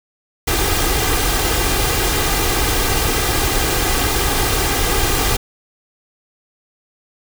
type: noise with comb filter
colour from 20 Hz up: pink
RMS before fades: -17 dBFS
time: 0.47-5.37 s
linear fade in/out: 10 ms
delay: 2.5 ms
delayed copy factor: +0.6
effects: none